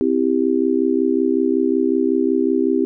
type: chord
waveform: sine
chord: C major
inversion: none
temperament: just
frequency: 261.6 / 327 / 392.4 Hz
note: C4 / E4 / G4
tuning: 0 / -14 / +2 cents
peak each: -19 dBFS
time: 0.01-2.85 s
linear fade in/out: 0 ms
effects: none